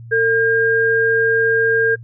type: tone pair together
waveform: sine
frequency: 451.8 / 1610 Hz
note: A4 / G6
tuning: +46 / +46 cents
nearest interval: octave + minor seventh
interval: 2200 cents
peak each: -15 / -15 dBFS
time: 0.11-1.96 s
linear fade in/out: 20 ms
effects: noise-tail reverb RT60 0.1 s tail -24 dB re dry + added 116 Hz sine -33 dBFS peak until 2.03 s